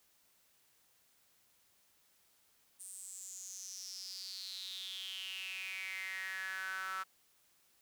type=tone with high-pass filter sweep; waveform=sawtooth; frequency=189.3 Hz; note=F#3; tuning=40 cents sharp; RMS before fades=-44 dBFS; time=2.79-7.04 s; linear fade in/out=20 ms; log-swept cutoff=9000 to 1300 Hz; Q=8.1; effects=white hiss -71 dBFS RMS until 7.81 s